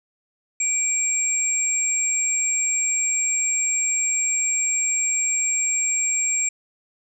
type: tone pair together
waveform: sine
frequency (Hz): 2349 / 7544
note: D7 / A#8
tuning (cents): 0 / +20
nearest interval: octave + minor sixth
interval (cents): 2020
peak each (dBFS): -27 / -20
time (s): 0.6-6.49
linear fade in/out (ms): 5
effects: none